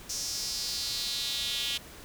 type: tone with high-pass filter sweep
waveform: square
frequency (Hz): 128.8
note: C3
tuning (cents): -27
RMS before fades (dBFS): -33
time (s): 0.09-1.78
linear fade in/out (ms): 10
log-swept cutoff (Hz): 5800 to 3200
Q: 4.1
effects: pink hiss -48 dBFS RMS until 2.04 s